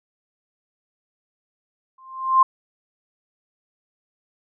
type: tone with exponential growth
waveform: sine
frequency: 1051 Hz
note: C6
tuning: 7 cents sharp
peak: -8 dBFS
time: 1.98-2.43 s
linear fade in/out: 5 ms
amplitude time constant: 96 ms
effects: none